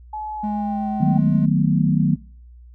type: tone with pitch glide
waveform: sine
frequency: 855 to 770.6 Hz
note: A5 to G5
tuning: -50 to -30 cents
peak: -26 dBFS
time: 0.13-1.18 s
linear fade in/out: 5 ms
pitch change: -180 cents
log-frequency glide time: 0.36-0.91 s
type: tone with vibrato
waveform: triangle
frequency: 210.7 Hz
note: G#3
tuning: 25 cents sharp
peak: -20 dBFS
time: 0.43-1.46 s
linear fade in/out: 10 ms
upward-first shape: triangle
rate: 8.2 Hz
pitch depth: 9 cents each way
type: chord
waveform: sine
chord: B dominant seventh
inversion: first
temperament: just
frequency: 154.34 / 185.21 / 222.2 / 246.9 Hz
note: D#3 / F#3 / A3 / B3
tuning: -14 / +2 / +17 / 0 cents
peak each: -18 / -19 / -23 / -23 dBFS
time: 1-2.16 s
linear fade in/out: 10 ms
effects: noise-tail reverb RT60 0.5 s tail -25 dB re dry + added 60 Hz sine -41 dBFS peak until 2.74 s